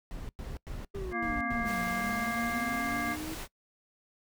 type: noise bursts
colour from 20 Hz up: brown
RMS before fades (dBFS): -39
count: 6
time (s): 0.11-1.685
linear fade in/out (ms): 0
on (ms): 180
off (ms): 99
type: linear two-way sweep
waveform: triangle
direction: down then up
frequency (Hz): 404.5 to 174.61 to 321.9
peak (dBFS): -35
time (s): 0.94-3.35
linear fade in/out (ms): 10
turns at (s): 1.81
type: harmonic tone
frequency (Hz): 233.7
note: A#3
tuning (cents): +5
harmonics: 1 / 3 / 5 / 7 / 9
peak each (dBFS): -37 / -37 / -37 / -37 / -37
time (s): 1.11-3.17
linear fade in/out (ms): 50
type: noise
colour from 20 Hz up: pink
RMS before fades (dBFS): -41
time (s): 1.64-3.48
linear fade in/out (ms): 50
effects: noise-tail reverb RT60 0.1 s tail -23 dB re dry